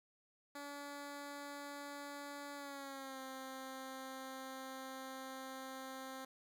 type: tone with pitch glide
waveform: 10% pulse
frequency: 286 to 263.8 Hz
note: D4 to C4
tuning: -46 to +14 cents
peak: -38 dBFS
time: 0.55-6.25 s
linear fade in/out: 5 ms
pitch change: -140 cents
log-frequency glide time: 2.55-3.2 s
effects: none